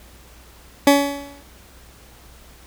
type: tone with exponential decay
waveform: 20% pulse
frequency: 282.5 Hz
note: C#4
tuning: 33 cents sharp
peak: -3 dBFS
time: 0.87-1.43 s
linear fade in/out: 2 ms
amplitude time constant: 120 ms
effects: added 60 Hz sine -48 dBFS peak until 2.66 s + pink hiss -48 dBFS RMS until 2.66 s